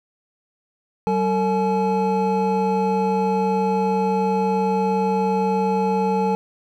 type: tone cluster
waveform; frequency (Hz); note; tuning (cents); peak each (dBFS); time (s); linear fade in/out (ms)
triangle; 190.1 / 453 / 851; F#3 / A#4 / G#5; +47 / -50 / +42; -20; 1.07-6.35; 0
effects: none